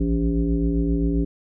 sine tone with frequency modulation, 168.7 Hz, E3, 40 cents sharp, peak -18 dBFS, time 0-1.25 s, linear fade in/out 10 ms, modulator 115 Hz, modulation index 1.6, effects none

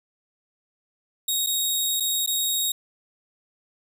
15% pulse tone with dropouts, 3762 Hz, A#7, 15 cents sharp, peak -15 dBFS, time 1.28-2.72 s, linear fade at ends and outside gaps 5 ms, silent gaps 1.464-1.469 / 2-2.004 / 2.263-2.274 s, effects none

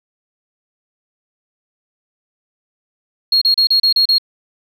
sine tone bursts, 4283 Hz, C8, 40 cents sharp, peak -8 dBFS, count 7, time 3.32-4.183 s, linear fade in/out 5 ms, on 95 ms, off 33 ms, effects tanh soft clip ceiling -6 dBFS

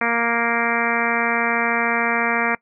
harmonic tone, 233.5 Hz, A#3, 3 cents sharp, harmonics 1 / 2 / 3 / 4 / 5 / 6 / 7 / 8 / 9 / 10, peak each -27 / -27 / -27 / -27 / -27 / -27 / -27 / -27 / -27 / -27 dBFS, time 0.01-2.55 s, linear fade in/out 2 ms, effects noise-tail reverb RT60 0.1 s tail -22 dB re dry

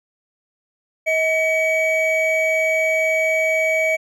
triangle tone pair together, 637.3 / 2271 Hz, D#5 / C#7, +41 / +41 cents, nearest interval octave + minor seventh, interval 2200 cents, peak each -17 dBFS, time 1.06-3.97 s, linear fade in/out 20 ms, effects none

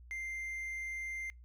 triangle tone, 2093 Hz, C7, in tune, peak -36 dBFS, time 0.11-1.3 s, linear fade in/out 0 ms, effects noise-tail reverb RT60 0.2 s tail -26 dB re dry + added 60 Hz sine -52 dBFS peak until 1.44 s

